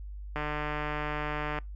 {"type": "click train", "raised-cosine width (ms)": 0.5, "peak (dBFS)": -18, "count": 185, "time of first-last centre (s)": [0.36, 1.587], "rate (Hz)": 150, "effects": ["noise-tail reverb RT60 0.2 s tail -24 dB re dry", "added 50 Hz sine -38 dBFS peak until 1.75 s"]}